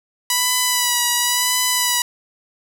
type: tone with vibrato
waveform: 5% pulse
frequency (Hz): 983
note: B5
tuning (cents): -8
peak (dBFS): -4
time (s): 0.3-2.02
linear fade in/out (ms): 2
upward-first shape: sine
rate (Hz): 0.95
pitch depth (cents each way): 30
effects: none